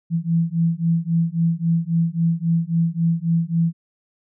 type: beating tone pair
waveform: sine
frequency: 164.81 / 168.51 Hz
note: E3 / E3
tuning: 0 / +38 cents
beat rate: 3.7 Hz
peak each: -20 dBFS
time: 0.1-3.73 s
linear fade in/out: 50 ms
effects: none